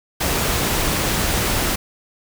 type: noise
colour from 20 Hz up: pink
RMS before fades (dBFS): -20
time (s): 0.2-1.76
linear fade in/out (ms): 10
effects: none